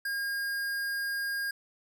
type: tone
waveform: square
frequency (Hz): 1620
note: G#6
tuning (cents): -43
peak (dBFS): -31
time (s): 0.05-1.51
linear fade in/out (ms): 5
effects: none